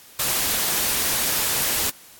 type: noise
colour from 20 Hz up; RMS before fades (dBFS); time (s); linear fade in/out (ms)
white; -22; 0.19-1.9; 5
effects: white hiss -47 dBFS RMS until 2.19 s + AAC 64 kbps